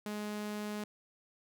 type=tone; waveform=sawtooth; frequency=209.5 Hz; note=G#3; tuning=15 cents sharp; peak=-33 dBFS; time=0.06-0.84 s; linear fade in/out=2 ms; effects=none